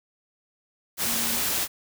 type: tone in noise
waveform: sine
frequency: 232 Hz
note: A#3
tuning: 8 cents flat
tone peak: -36 dBFS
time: 1.03-1.42 s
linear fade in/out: 50 ms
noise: white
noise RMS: -26 dBFS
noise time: 0.97-1.68 s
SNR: -13 dB
effects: none